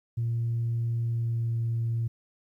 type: tone with pitch glide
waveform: sine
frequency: 116.54 to 115.47 Hz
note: A#2 to A#2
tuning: 0 to -16 cents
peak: -24 dBFS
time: 0.17-2.08 s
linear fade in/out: 10 ms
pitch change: -16 cents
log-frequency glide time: 1.04-1.58 s
effects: tanh soft clip ceiling -22 dBFS + 11-bit